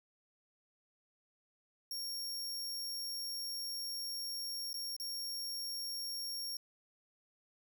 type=tone with dropouts; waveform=sawtooth; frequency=5540 Hz; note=F8; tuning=15 cents flat; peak=-36 dBFS; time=1.91-6.57 s; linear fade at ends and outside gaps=2 ms; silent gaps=4.731-4.741 / 4.965-4.999 s; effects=none